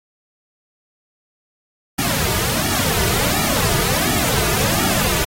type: noise with flanger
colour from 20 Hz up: pink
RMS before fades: -19 dBFS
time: 1.98-5.25 s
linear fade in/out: 10 ms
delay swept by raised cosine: 1.9 to 3.8 ms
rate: 1.4 Hz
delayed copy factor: -0.95
effects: AAC 48 kbps